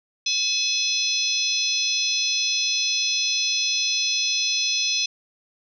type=harmonic tone with a mistuned harmonic; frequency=858 Hz; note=A5; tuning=44 cents flat; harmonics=3 / 4 / 5 / 6 / 7; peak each=-27 / -27 / -27 / -27 / -27 dBFS; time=0.26-5.06 s; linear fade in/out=5 ms; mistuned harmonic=5; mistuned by=-76 cents; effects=none